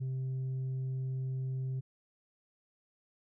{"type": "tone", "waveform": "sine", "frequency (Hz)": 130.81, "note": "C3", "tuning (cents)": 0, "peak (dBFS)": -30, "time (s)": [0, 1.81], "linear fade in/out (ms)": 20, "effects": ["tanh soft clip ceiling -32 dBFS"]}